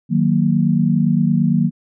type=chord; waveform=sine; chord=D# minor; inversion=none; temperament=equal; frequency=155.56 / 185 / 233.1 Hz; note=D#3 / F#3 / A#3; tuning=0 / 0 / 0 cents; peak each=-17 dBFS; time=0.09-1.71 s; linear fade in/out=50 ms; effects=none